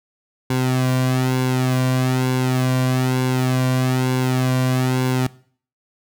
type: tone with flanger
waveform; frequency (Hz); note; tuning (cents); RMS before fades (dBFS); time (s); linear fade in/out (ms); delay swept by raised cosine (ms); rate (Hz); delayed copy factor
sawtooth; 128.4; C3; -32; -19; 0.5-5.27; 5; 1.6 to 2.36; 1.1; -0.65
effects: noise-tail reverb RT60 0.5 s tail -20 dB re dry